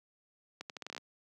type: accelerating click train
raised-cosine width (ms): 0.2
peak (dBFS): -24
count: 10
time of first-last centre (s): 0.61-0.979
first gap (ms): 88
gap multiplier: 0.79
effects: high-pass 200 Hz 12 dB/octave